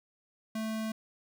square tone, 220 Hz, A3, in tune, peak -33 dBFS, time 0.55-0.92 s, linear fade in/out 5 ms, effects none

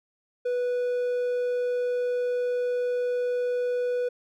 triangle tone, 492.1 Hz, B4, 6 cents flat, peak -22 dBFS, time 0.45-4.09 s, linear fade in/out 10 ms, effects none

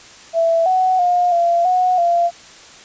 sine tone with pitch steps, 663 / 745 / 712 / 686 / 733 / 689 Hz, E5 / F#5 / F5 / F5 / F#5 / F5, +10 / +12 / +33 / -31 / -16 / -24 cents, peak -12 dBFS, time 0.33-2.31 s, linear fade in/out 50 ms, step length 330 ms, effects white hiss -41 dBFS RMS until 2.84 s + resampled to 16000 Hz

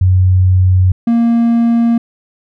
sine / triangle tone pair in turn, 92.5 / 233.1 Hz, F#2 / A#3, 0 / 0 cents, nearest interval octave + major third, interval 1600 cents, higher second, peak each -6 dBFS, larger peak neither, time 0.01-0.92 / 1.07-1.98 s, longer neither, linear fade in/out 5 ms, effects none

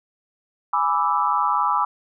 sine chord, E dominant seventh, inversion first, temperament equal, 830.6 / 987.8 / 1174.7 / 1318.5 Hz, G#5 / B5 / D6 / E6, 0 / 0 / 0 / 0 cents, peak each -25 / -22 / -22 / -25 dBFS, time 0.73-1.85 s, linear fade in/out 5 ms, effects none

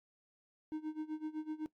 triangle tone with tremolo, 309.7 Hz, D#4, 8 cents flat, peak -33 dBFS, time 0.72-1.66 s, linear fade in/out 0 ms, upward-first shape sine, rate 7.9 Hz, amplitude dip 90%, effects noise-tail reverb RT60 0.1 s tail -17 dB re dry + AAC 64 kbps

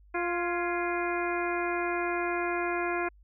harmonic tone with a mistuned harmonic, 349.2 Hz, F4, in tune, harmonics 1 / 2 / 3 / 4 / 5 / 6 / 7, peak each -31 / -34 / -36 / -37 / -38 / -39 / -39 dBFS, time 0.14-3.09 s, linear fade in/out 10 ms, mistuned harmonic 5, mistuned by -69 cents, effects added 50 Hz sine -54 dBFS peak until 3.23 s

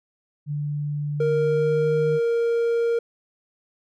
sine tone with pitch glide, 146.83 to 152.36 Hz, D3 to D#3, 0 to -36 cents, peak -24 dBFS, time 0.46-2.2 s, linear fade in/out 50 ms, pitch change +64 cents, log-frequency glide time 1.33-1.91 s
triangle tone, 466.2 Hz, A#4, in tune, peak -17 dBFS, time 1.2-2.99 s, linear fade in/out 5 ms
effects none

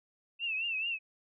sine tone with vibrato, 2670 Hz, E7, 22 cents sharp, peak -31 dBFS, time 0.39-0.99 s, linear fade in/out 50 ms, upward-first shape triangle, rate 4.6 Hz, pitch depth 110 cents each way, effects none

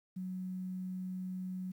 sine tone with quantisation, 185 Hz, F#3, in tune, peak -37 dBFS, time 0.16-1.72 s, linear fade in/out 10 ms, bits 11, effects none

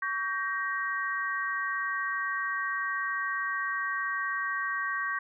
sine chord, G diminished, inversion second, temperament just, 1128.9 / 1568 / 1881.6 Hz, Db6 / G6 / Bb6, +31 / 0 / +16 cents, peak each -33 dBFS, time 0.02-5.19 s, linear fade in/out 5 ms, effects none

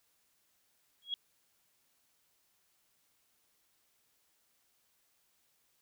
sine tone with exponential growth, 3310 Hz, G#7, 6 cents flat, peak -29 dBFS, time 1.02-1.14 s, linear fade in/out 1 ms, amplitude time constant 26 ms, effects white hiss -74 dBFS RMS until 5.81 s

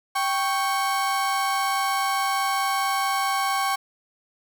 35% pulse tone pair together, 784 / 1108.7 Hz, G5 / C#6, 0 / 0 cents, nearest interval tritone, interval 600 cents, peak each -23 dBFS, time 0.15-3.76 s, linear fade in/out 10 ms, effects none

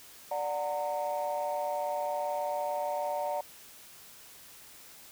sine chord, D augmented, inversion none, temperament just, 587.3 / 734.2 / 917.7 Hz, D5 / F#5 / A#5, 0 / -14 / -27 cents, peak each -32 / -34 / -34 dBFS, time 0.31-3.41 s, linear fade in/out 5 ms, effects tanh soft clip ceiling -24 dBFS + white hiss -52 dBFS RMS until 5.11 s

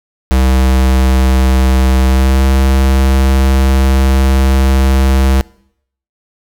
square tone with pitch glide, 65 to 66.44 Hz, C2 to C2, -11 to +27 cents, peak -8 dBFS, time 0.31-5.41 s, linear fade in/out 0 ms, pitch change +38 cents, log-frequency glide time 2.07-2.42 s, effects noise-tail reverb RT60 0.7 s tail -23 dB re dry

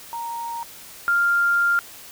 sine tone pair in turn, 932.3 / 1396.9 Hz, A#5 / F6, 0 / 0 cents, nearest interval perfect fifth, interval 700 cents, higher second, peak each -27 / -16 dBFS, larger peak second, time 0.13-0.63 / 1.08-1.79 s, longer second, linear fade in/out 0 ms, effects white hiss -42 dBFS RMS until 2.11 s

